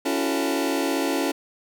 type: chord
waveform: sawtooth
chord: F# minor seventh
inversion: second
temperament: just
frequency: 277.5 / 333 / 370 / 444 Hz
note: C#4 / E4 / F#4 / A4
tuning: +2 / +18 / 0 / +16 cents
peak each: -21 / -23 / -26 / -26 dBFS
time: 0.05-1.32 s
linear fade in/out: 10 ms
effects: none